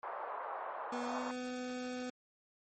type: band-pass noise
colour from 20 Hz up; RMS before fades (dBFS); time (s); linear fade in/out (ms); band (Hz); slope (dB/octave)
white; -42; 0.03-1.31; 0; 580 to 1100; 24
type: tone with pitch glide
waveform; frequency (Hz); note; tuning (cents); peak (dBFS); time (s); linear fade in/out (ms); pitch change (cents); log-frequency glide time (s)
25% pulse; 244 to 250.7; B3 to B3; -21 to +26; -35; 0.92-2.1; 5; +47; 1.07-1.15
effects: MP3 32 kbps